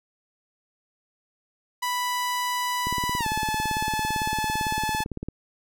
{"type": "tone with pitch glide", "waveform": "sawtooth", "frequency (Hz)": [987.8, 864.9], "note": ["B5", "A5"], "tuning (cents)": [0, -30], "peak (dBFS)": -21, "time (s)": [1.82, 5.04], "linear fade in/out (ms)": 10, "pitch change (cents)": -230, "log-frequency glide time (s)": [3.18, 3.26]}
{"type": "click train", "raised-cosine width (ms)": 3, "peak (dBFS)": -19, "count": 44, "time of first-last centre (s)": [2.87, 5.286], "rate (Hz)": 17.8}
{"effects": []}